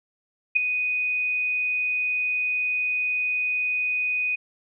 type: tone with ADSR envelope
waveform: sine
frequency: 2489 Hz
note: D#7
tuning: in tune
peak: -13 dBFS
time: 0.55-4.36 s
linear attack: 15 ms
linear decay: 9 ms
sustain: -9 dB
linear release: 14 ms
effects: none